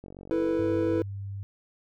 click train, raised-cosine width 2 ms, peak -30 dBFS, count 46, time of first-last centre 0.04-0.999 s, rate 46.9 Hz
triangle chord, E suspended fourth, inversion none, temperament equal, 329.6 / 440 / 493.9 Hz, E4 / A4 / B4, 0 / 0 / 0 cents, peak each -24 / -29 / -27 dBFS, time 0.31-1.02 s, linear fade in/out 0 ms
sine tone, 98.9 Hz, G2, 16 cents sharp, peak -33 dBFS, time 0.59-1.43 s, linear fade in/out 0 ms
effects none

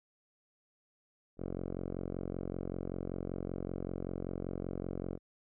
5% pulse tone with low-pass filter, 45.21 Hz, F#1, 39 cents flat, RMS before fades -39 dBFS, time 1.37-5.19 s, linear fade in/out 50 ms, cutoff 570 Hz, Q 0.79, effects none

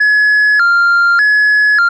sine tone with vibrato, 1537 Hz, G6, 35 cents flat, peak -4 dBFS, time 0-1.89 s, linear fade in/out 10 ms, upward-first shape square, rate 0.84 Hz, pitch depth 170 cents each way, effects tanh soft clip ceiling -6 dBFS

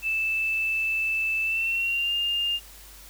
sine tone with pitch glide, 2637 to 2810 Hz, E7 to F7, 0 to +10 cents, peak -23 dBFS, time 0.02-2.6 s, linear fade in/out 50 ms, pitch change +110 cents, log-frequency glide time 1.43-2.13 s, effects added 50 Hz sine -49 dBFS peak until 3.09 s + white hiss -48 dBFS RMS until 3.09 s

